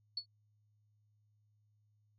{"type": "tone with exponential decay", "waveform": "sine", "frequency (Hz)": 4414, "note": "C#8", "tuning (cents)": -8, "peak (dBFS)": -32, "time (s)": [0.17, 0.26], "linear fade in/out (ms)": 5, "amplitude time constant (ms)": 19, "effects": ["added 105 Hz sine -70 dBFS peak until 2.18 s"]}